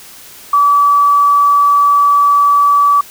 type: tone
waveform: sine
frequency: 1149 Hz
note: D6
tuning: 38 cents flat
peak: -6 dBFS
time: 0.53-3.01 s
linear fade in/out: 5 ms
effects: white hiss -36 dBFS RMS until 3.1 s